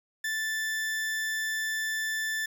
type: tone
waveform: 40% pulse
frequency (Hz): 1760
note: A6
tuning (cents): 0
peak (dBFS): -28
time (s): 0.24-2.46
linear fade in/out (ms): 5
effects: none